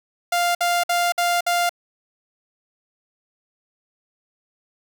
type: tone bursts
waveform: sawtooth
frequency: 698.5 Hz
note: F5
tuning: in tune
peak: -14 dBFS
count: 5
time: 0.32-1.694 s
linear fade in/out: 5 ms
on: 230 ms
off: 56 ms
effects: none